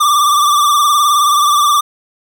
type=tone with vibrato; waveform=square; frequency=1174.7 Hz; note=D6; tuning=in tune; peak=-9 dBFS; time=0-1.81 s; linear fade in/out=10 ms; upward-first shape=triangle; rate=19 Hz; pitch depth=69 cents each way; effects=none